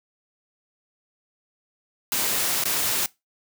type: noise with dropouts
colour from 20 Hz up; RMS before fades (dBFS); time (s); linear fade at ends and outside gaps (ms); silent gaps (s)
white; -24; 2.12-3.06; 1; 2.638-2.654
effects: noise-tail reverb RT60 0.2 s tail -21 dB re dry + high-pass 100 Hz 12 dB/octave